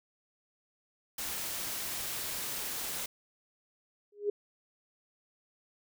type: noise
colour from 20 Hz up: white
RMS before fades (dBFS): -37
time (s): 1.18-3.06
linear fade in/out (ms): 5
type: tone with exponential growth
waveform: sine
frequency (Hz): 411.4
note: G#4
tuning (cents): -16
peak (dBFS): -24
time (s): 4.12-4.3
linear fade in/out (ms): 5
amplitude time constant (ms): 38
effects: none